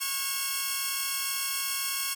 5% pulse tone cluster, 1095 / 1449 / 1625 / 2706 Hz, C#6 / F#6 / G#6 / E7, -22 / -37 / -38 / +45 cents, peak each -20 / -28 / -26 / -24 dBFS, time 0-2.15 s, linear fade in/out 20 ms, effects none

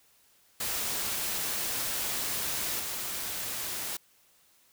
white noise with level steps, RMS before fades -32 / -35 dBFS, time 0.6-3.97 s, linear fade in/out 5 ms, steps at 2.79 s, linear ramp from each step 10 ms, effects white hiss -64 dBFS RMS until 4.72 s

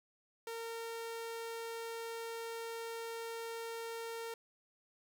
sawtooth tone, 458.6 Hz, A#4, 28 cents flat, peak -37 dBFS, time 0.47-4.34 s, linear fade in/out 2 ms, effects none

